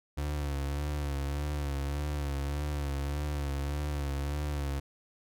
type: tone with vibrato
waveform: 35% pulse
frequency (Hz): 71.8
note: D2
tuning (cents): -39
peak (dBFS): -29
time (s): 0.17-4.8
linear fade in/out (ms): 10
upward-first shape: sine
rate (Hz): 1.7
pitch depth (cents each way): 54
effects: none